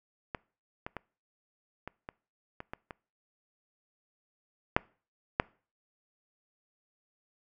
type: clicks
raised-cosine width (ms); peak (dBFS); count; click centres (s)
0.5; -19 / -22 / -22 / -24 / -25 / -25 / -23 / -26 / -7 / -8; 10; 0.348 / 0.865 / 0.967 / 1.876 / 2.089 / 2.604 / 2.735 / 2.908 / 4.765 / 5.399
effects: noise-tail reverb RT60 0.4 s tail -24 dB re dry